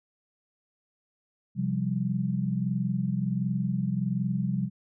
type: chord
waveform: sine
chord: C suspended fourth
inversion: none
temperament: equal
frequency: 130.81 / 174.61 / 196 Hz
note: C3 / F3 / G3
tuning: 0 / 0 / 0 cents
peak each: -30 / -30 / -29 dBFS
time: 1.55-4.7 s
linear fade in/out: 50 ms
effects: none